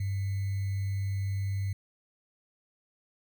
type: tone with sample-and-hold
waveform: sine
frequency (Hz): 98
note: G2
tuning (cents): 0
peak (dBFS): -28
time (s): 0-1.73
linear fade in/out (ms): 5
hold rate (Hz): 2100
effects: none